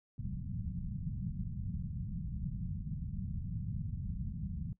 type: low-pass noise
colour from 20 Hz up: white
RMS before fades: -39 dBFS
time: 0.18-4.73 s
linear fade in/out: 2 ms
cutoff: 190 Hz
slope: 48 dB/octave
effects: noise-tail reverb RT60 0.1 s tail -19 dB re dry